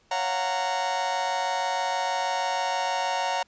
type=chord; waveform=40% pulse; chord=Gb major seventh; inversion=second; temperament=just; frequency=555 / 693.7 / 740 / 925 Hz; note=Db5 / F5 / Gb5 / Bb5; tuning=+2 / -12 / 0 / -14 cents; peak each=-33 / -33 / -29 / -27 dBFS; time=0.11-3.43 s; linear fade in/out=5 ms; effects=pink hiss -63 dBFS RMS until 3.47 s + resampled to 16000 Hz